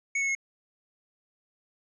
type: tone with pitch steps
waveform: square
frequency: 2217 / 2194 / 2171 Hz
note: C#7 / C#7 / C#7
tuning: 0 / -18 / -37 cents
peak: -26 dBFS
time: 0.15-0.351 s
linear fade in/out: 5 ms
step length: 67 ms
effects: resampled to 16000 Hz